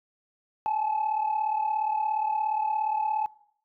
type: tone pair together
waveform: sine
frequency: 830.6 / 867.7 Hz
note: G#5 / A5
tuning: 0 / -24 cents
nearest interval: minor second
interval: 76 cents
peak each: -28 / -24 dBFS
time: 0.66-3.26 s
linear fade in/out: 0 ms
effects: noise-tail reverb RT60 0.6 s tail -20 dB re dry + tanh soft clip ceiling -20 dBFS